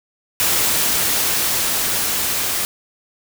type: noise with level ramp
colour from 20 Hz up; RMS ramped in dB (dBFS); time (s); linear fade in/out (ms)
white; -17 to -21; 0.4-2.65; 0
effects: none